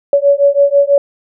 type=beating tone pair; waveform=sine; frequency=562 / 568.1 Hz; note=C#5 / C#5; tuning=+24 / +42 cents; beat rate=6.1 Hz; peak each=-10 dBFS; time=0.13-0.98 s; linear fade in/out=2 ms; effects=none